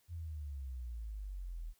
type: exponential sweep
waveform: sine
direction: down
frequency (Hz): 87.31 to 38.84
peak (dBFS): -40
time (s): 0.08-1.74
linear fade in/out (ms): 50
effects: white hiss -73 dBFS RMS until 1.79 s